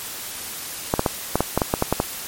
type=clicks; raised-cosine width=1 ms; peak=-3 dBFS; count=11; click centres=0.939 / 0.994 / 1.062 / 1.356 / 1.406 / 1.576 / 1.618 / 1.739 / 1.824 / 1.926 / 2.001 s; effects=white hiss -32 dBFS RMS until 2.27 s + MP3 64 kbps